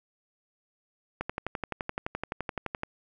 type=click train; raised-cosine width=0.5 ms; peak=-16 dBFS; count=20; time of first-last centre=1.21-2.834 s; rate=11.7 Hz; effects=none